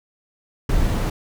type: noise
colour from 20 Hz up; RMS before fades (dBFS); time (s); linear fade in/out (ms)
brown; -19; 0.69-1.1; 5
effects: none